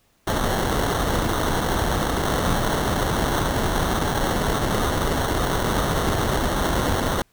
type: noise with sample-and-hold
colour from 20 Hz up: pink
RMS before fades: -22 dBFS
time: 0.27-7.22 s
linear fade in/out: 2 ms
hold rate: 2450 Hz
effects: pink hiss -63 dBFS RMS until 7.32 s